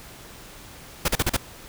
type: noise bursts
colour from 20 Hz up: pink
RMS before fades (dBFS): -21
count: 5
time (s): 1.05-1.367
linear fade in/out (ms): 5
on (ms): 33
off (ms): 38
effects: pink hiss -44 dBFS RMS until 1.68 s